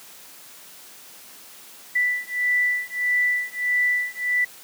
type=beating tone pair; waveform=sine; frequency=1975.5 / 1977.1 Hz; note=B6 / B6; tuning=0 / +1 cents; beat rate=1.6 Hz; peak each=-23 / -23 dBFS; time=1.95-4.45 s; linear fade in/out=10 ms; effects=white hiss -45 dBFS RMS until 4.63 s + high-pass 150 Hz 12 dB/octave